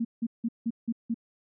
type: tone bursts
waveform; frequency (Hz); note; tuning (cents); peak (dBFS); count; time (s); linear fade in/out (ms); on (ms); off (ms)
sine; 230.9; A#3; -16; -25; 6; 0-1.144; 10; 49; 170
effects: none